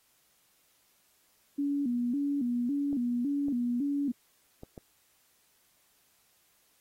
sine tone with vibrato, 262 Hz, C4, 2 cents sharp, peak -27 dBFS, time 1.58-4.12 s, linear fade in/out 10 ms, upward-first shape square, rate 1.8 Hz, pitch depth 140 cents each way
clicks, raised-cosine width 2 ms, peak -30 dBFS, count 4, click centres 2.929 / 3.484 / 4.634 / 4.778 s
effects white hiss -68 dBFS RMS until 6.8 s + AAC 48 kbps

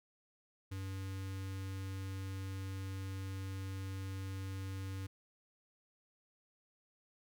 square tone with notch filter, 96 Hz, G2, 36 cents flat, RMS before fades -42 dBFS, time 0.71-5.07 s, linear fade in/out 10 ms, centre 690 Hz, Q 1.1, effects none

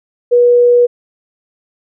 sine tone, 484.6 Hz, B4, 33 cents flat, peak -5 dBFS, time 0.31-0.87 s, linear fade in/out 20 ms, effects none

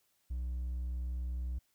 sine tone with hard clipping, 62.2 Hz, B1, 13 cents sharp, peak -35 dBFS, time 0.3-1.59 s, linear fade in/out 10 ms, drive 2 dB, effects white hiss -75 dBFS RMS until 1.74 s

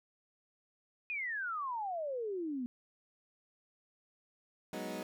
sine exponential sweep, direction down, 2520 to 236.7 Hz, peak -35 dBFS, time 1.1-2.66 s, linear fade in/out 0 ms
20% pulse chord, G# minor seventh, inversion third, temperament equal, 185 / 207.7 / 246.9 / 311.1 Hz, F#3 / G#3 / B3 / D#4, 0 / 0 / 0 / 0 cents, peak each -40 dBFS, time 4.73-5.03 s, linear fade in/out 2 ms
effects none

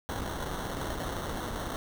pink noise with sample-and-hold, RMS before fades -35 dBFS, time 0.09-1.76 s, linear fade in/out 0 ms, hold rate 2450 Hz, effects none

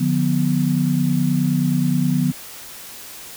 sine chord, B diminished, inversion first, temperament just, 148.16 / 177.8 / 246.9 Hz, D3 / F3 / B3, +16 / +31 / 0 cents, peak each -20 dBFS, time 0-2.32 s, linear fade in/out 10 ms, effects white hiss -37 dBFS RMS until 3.36 s

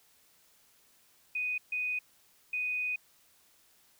sine tone bursts at uneven times, 2489 Hz, D#7, in tune, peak -30 dBFS, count 3, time 1.35-1.58 / 1.72-1.99 / 2.53-2.96 s, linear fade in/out 5 ms, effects white hiss -65 dBFS RMS until 3.99 s

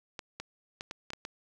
clicks, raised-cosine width 0.2 ms, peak -21 dBFS, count 7, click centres 0.192 / 0.4 / 0.809 / 0.911 / 1.104 / 1.134 / 1.251 s, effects none

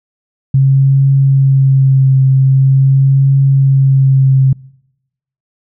sine tone with vibrato, 134.9 Hz, C#3, 47 cents flat, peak -5 dBFS, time 0.54-4.53 s, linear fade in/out 5 ms, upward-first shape triangle, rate 0.44 Hz, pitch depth 25 cents each way, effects noise-tail reverb RT60 0.9 s tail -25 dB re dry

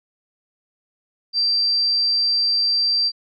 sine tone, 4699 Hz, D8, in tune, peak -16 dBFS, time 1.33-3.12 s, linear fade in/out 50 ms, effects none

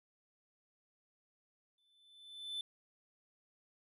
triangle tone with exponential growth, 3520 Hz, A7, in tune, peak -35 dBFS, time 1.78-2.61 s, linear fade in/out 2 ms, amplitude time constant 180 ms, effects resampled to 32000 Hz

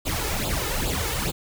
pink noise with flanger, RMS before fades -26 dBFS, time 0.05-1.32 s, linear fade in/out 20 ms, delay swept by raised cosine 0.25 to 2.35 ms, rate 2.4 Hz, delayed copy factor +0.75, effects none

